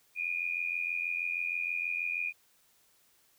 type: tone with amplitude modulation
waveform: sine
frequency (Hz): 2441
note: D#7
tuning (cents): -34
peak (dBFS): -27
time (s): 0.15-2.33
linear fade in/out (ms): 50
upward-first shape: sine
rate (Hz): 86.3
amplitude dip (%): 80
effects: white hiss -67 dBFS RMS until 3.38 s